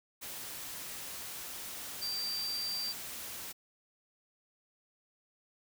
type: tone in noise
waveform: sine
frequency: 4696 Hz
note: D8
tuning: 1 cent flat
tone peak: -34 dBFS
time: 2.01-2.93 s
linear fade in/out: 20 ms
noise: white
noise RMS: -43 dBFS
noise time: 0.21-3.53 s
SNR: +6 dB
effects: none